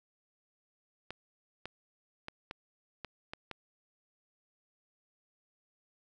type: clicks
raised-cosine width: 0.3 ms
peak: -24 dBFS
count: 7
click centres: 1.106 / 1.656 / 2.284 / 2.511 / 3.047 / 3.335 / 3.513 s
effects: none